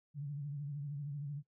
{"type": "tone with vibrato", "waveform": "sine", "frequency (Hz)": 144, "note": "D3", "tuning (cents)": -34, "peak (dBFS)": -38, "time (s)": [0.14, 1.43], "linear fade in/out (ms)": 50, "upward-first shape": "triangle", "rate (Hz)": 13, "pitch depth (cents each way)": 84, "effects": ["noise-tail reverb RT60 0.1 s tail -20 dB re dry"]}